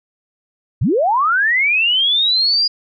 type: linear sweep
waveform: sine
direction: up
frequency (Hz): 78.4 to 4900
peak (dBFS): -12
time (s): 0.81-2.68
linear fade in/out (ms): 10
effects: none